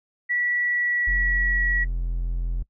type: tone with pitch glide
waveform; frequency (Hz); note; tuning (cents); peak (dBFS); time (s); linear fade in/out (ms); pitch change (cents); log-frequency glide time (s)
sine; 1946 to 1925.9; B6 to B6; -26 to -44; -21; 0.29-1.85; 20; -18; 0.64-1.61
type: tone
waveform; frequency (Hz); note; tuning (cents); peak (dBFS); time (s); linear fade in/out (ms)
triangle; 42.74; F1; -37; -21; 1.07-2.63; 10
effects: noise-tail reverb RT60 0.1 s tail -23 dB re dry